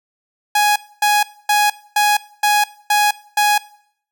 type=tone bursts; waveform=sawtooth; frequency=832 Hz; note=G#5; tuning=3 cents sharp; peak=-8 dBFS; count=7; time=0.55-3.58 s; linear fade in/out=5 ms; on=210 ms; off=260 ms; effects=noise-tail reverb RT60 0.6 s tail -20 dB re dry